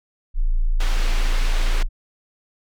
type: tone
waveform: sine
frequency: 28.08 Hz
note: A0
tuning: 36 cents sharp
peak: -15 dBFS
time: 0.34-1.89 s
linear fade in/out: 50 ms
type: low-pass noise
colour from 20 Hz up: white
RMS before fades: -32 dBFS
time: 0.8-1.83 s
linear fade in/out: 5 ms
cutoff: 3500 Hz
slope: 12 dB/octave
effects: none